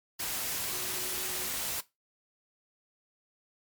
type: tone in noise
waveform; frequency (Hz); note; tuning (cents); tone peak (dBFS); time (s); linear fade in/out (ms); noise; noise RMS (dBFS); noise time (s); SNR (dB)
sine; 368.1; F#4; -9; -45; 0.72-1.49; 10; white; -34; 0.19-1.81; -14
effects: noise-tail reverb RT60 0.2 s tail -17 dB re dry + MP3 96 kbps